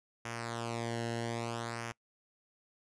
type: tone with flanger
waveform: sawtooth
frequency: 116.54 Hz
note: A#2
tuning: in tune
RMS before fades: -38 dBFS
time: 0.25-1.92 s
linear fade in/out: 5 ms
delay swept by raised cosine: 0.24 to 0.85 ms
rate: 0.6 Hz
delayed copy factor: -0.75
effects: noise-tail reverb RT60 0.1 s tail -22 dB re dry + resampled to 22050 Hz

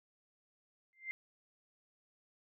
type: tone with exponential growth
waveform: sine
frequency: 2090 Hz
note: C7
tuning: 2 cents flat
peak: -34 dBFS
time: 0.93-1.11 s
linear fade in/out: 0 ms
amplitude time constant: 37 ms
effects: none

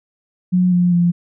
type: tone with pitch steps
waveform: sine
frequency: 181.3 / 177.2 / 173.6 Hz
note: F#3 / F3 / F3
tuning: -35 / +25 / -10 cents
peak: -11 dBFS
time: 0.52-1.12 s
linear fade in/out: 20 ms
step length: 200 ms
effects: none

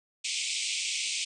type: band-pass noise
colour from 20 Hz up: pink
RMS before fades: -32 dBFS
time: 0.24-1.25 s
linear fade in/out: 10 ms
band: 2200 to 8800 Hz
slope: 96 dB/octave
effects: none

